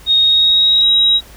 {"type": "tone with pitch glide", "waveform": "sine", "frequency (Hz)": [3729, 3825], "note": ["A#7", "A#7"], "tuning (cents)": [0, 44], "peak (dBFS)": -8, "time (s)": [0.06, 1.21], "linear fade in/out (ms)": 50, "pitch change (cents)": 44, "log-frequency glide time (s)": [0.19, 0.85], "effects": ["added 56 Hz sine -41 dBFS peak until 1.36 s", "pink hiss -41 dBFS RMS until 1.36 s"]}